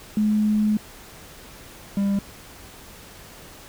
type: tone pair in turn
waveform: sine / triangle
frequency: 212.4 / 199.21 Hz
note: G#3 / G3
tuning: +39 / +28 cents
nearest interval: minor second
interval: 111 cents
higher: first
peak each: -17 dBFS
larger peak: neither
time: 0.17-0.77 / 1.97-2.19 s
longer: first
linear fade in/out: 2 ms
effects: pink hiss -44 dBFS RMS until 3.68 s